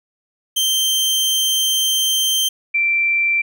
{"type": "tone pair in turn", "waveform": ["sawtooth", "sine"], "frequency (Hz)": [3136, 2349], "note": ["G7", "D7"], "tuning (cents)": [0, 0], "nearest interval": "perfect fourth", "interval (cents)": 500, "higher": "first", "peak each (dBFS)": [-12, -14], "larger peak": "first", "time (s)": [[0.56, 2.49], [2.74, 3.42]], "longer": "first", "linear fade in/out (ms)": 10, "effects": []}